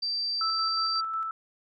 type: tone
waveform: sine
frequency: 4678 Hz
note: D8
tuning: 8 cents flat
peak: -27 dBFS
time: 0.02-1.01 s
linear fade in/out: 10 ms
type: tone with tremolo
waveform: sine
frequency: 1318.5 Hz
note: E6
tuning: in tune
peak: -27 dBFS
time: 0.41-1.31 s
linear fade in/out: 2 ms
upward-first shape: square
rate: 5.5 Hz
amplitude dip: 30%
effects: none